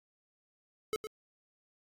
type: tone with echo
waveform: square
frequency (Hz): 432.5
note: A4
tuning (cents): -30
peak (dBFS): -31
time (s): 0.93-0.96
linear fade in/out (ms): 0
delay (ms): 110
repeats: 1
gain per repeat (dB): -8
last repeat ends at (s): 1.07
effects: AAC 48 kbps